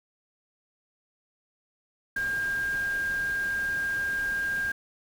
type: tone in noise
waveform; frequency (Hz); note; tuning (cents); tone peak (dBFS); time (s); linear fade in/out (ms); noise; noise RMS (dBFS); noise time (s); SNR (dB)
sine; 1607; G6; +43; -26; 2.16-4.72; 5; pink; -43; 2.16-4.72; +14
effects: none